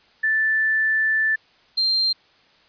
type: tone pair in turn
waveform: sine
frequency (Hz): 1760 / 4170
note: A6 / C8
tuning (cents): 0 / -7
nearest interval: octave + minor third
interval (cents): 1493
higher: second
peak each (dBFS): -17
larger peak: neither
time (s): 0.23-1.36 / 1.77-2.13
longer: first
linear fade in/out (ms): 10
effects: white hiss -56 dBFS RMS until 2.68 s + resampled to 11025 Hz